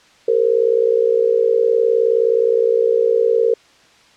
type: tone with amplitude modulation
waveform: sine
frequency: 460.5 Hz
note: A#4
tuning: 21 cents flat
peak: -8 dBFS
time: 0.28-3.54 s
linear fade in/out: 5 ms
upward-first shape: sine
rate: 59.4 Hz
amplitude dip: 90%
effects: white hiss -50 dBFS RMS until 4.16 s + low-pass 5000 Hz 12 dB/octave